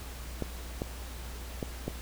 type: clicks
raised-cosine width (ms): 2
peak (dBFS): -18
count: 4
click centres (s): 0.423 / 0.819 / 1.628 / 1.88
effects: added 60 Hz sine -40 dBFS peak until 2.01 s + pink hiss -46 dBFS RMS until 2.01 s